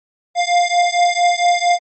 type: beating tone pair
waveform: square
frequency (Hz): 700 / 704.4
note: F5 / F5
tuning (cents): +4 / +15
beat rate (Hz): 4.4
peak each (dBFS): -16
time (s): 0.35-1.79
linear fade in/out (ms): 50
effects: MP3 32 kbps